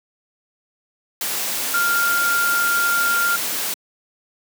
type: tone in noise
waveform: sine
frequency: 1396.9 Hz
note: F6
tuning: in tune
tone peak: -17 dBFS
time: 1.74-3.36 s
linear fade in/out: 2 ms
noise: white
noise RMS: -24 dBFS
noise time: 1.21-3.74 s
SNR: +4 dB
effects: high-pass 200 Hz 12 dB/octave